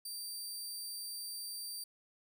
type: tone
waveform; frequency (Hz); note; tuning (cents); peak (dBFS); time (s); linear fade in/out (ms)
20% pulse; 4674; D8; -9; -35; 0.05-1.84; 5
effects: none